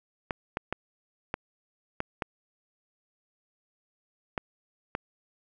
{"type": "clicks", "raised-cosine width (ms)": 0.5, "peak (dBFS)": -14, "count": 8, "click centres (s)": [0.308, 0.571, 0.726, 1.341, 2.004, 2.222, 4.378, 4.951], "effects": []}